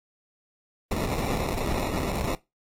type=noise with sample-and-hold; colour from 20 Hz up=pink; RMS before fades=-28 dBFS; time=0.91-2.35 s; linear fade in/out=2 ms; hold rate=1575 Hz; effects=noise-tail reverb RT60 0.2 s tail -19 dB re dry + AAC 48 kbps